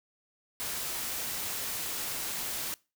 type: noise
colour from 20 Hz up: white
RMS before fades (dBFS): -35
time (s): 0.6-2.74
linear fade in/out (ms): 0
effects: noise-tail reverb RT60 0.3 s tail -23 dB re dry